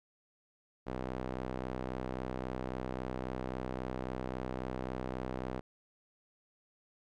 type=tone with band-pass filter; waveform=sawtooth; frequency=63.7 Hz; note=C2; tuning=46 cents flat; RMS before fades=-39 dBFS; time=0.86-5.61 s; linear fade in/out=20 ms; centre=520 Hz; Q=0.63; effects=none